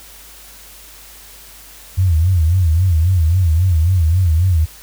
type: tone with vibrato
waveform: sine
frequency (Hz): 86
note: F2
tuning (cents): -26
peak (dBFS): -10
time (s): 1.97-4.66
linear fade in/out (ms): 20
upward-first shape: sine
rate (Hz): 3.7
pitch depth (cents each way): 170
effects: added 50 Hz sine -45 dBFS peak until 4.82 s + white hiss -40 dBFS RMS until 4.82 s